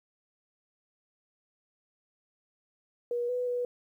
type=tone with pitch steps; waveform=sine; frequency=480.6 / 495.5 / 489.7 Hz; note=B4 / B4 / B4; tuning=-47 / +6 / -15 cents; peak=-28 dBFS; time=3.11-3.65 s; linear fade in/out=2 ms; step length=180 ms; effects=11-bit